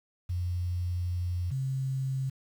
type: tone pair in turn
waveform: sine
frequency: 88.8 / 133.05 Hz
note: F2 / C3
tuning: +29 / +29 cents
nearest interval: perfect fifth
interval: 700 cents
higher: second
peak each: -28 dBFS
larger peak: neither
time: 0.29-1.51 / 1.51-2.3 s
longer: first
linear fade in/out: 10 ms
effects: 9-bit